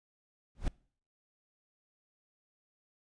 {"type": "noise with exponential growth", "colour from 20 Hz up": "brown", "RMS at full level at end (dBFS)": -26, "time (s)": [0.55, 0.68], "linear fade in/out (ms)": 1, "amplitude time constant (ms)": 27, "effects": ["noise-tail reverb RT60 0.5 s tail -24 dB re dry", "resampled to 22050 Hz"]}